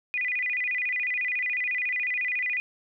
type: tone with vibrato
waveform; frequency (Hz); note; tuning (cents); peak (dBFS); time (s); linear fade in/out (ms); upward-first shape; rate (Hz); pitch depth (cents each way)
sine; 2217; C#7; 0; -25; 0.14-2.6; 0; square; 14; 180
effects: none